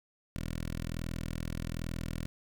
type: tone with notch filter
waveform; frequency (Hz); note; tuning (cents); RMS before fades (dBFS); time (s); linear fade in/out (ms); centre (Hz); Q
10% pulse; 41.2; E1; 0; -37; 0.36-2.26; 0; 820; 0.95
effects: none